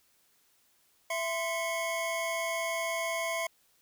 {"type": "tone cluster", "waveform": "square", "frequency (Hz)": [664, 1034, 2188], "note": ["E5", "C6", "C#7"], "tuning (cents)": [12, -21, -23], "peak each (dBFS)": [-34, -38, -36], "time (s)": [1.1, 3.47], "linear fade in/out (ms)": 5, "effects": ["white hiss -68 dBFS RMS until 3.81 s"]}